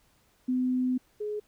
sine tone pair in turn, 253.7 / 420.2 Hz, B3 / G#4, +47 / +20 cents, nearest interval major sixth, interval 873 cents, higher second, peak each -24 / -30 dBFS, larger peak first, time 0.48-0.98 / 1.2-1.4 s, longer first, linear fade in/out 10 ms, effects pink hiss -66 dBFS RMS until 1.47 s

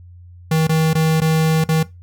square tone with dropouts, 159.2 Hz, D#3, 40 cents sharp, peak -14 dBFS, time 0.51-1.83 s, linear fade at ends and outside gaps 5 ms, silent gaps 0.671-0.692 / 0.933-0.951 / 1.204-1.216 / 1.641-1.688 s, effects noise-tail reverb RT60 0.2 s tail -18 dB re dry + added 88 Hz sine -38 dBFS peak until 2.02 s

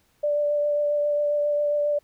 sine tone with vibrato, 587.3 Hz, D5, in tune, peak -20 dBFS, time 0.23-1.99 s, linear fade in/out 10 ms, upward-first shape triangle, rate 7.4 Hz, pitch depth 14 cents each way, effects pink hiss -65 dBFS RMS until 2.03 s

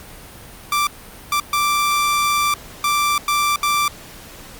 sawtooth tone bursts at uneven times, 1174.7 Hz, D6, in tune, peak -12 dBFS, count 6, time 0.72-0.87 / 1.32-1.4 / 1.53-2.54 / 2.84-3.18 / 3.28-3.56 / 3.63-3.88 s, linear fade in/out 2 ms, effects pink hiss -39 dBFS RMS until 4.59 s + Opus 48 kbps

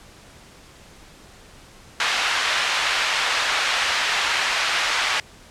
white band-pass noise, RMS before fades -22 dBFS, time 2-5.2 s, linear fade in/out 2 ms, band 910 to 3000 Hz, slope 12 dB/octave, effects pink hiss -47 dBFS RMS until 5.5 s + low-pass 9000 Hz 12 dB/octave

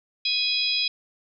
harmonic tone with a mistuned harmonic, 830.6 Hz, G#5, in tune, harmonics 3 / 4 / 5 / 6, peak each -28 / -28 / -27 / -26 dBFS, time 0.25-0.88 s, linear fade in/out 5 ms, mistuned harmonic 5, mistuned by -77 cents, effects none

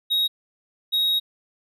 triangle tone pair in turn, 3783 / 3783 Hz, A#7 / A#7, +25 / +25 cents, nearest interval unison, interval 0 cents, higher neither, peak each -17 dBFS, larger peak neither, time 0.1-0.28 / 0.92-1.2 s, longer second, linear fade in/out 20 ms, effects none

